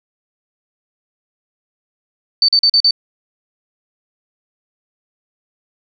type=tone bursts; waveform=sine; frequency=4555 Hz; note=C#8; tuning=46 cents sharp; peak=-8 dBFS; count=5; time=2.42-2.909 s; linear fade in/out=2 ms; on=65 ms; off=41 ms; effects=none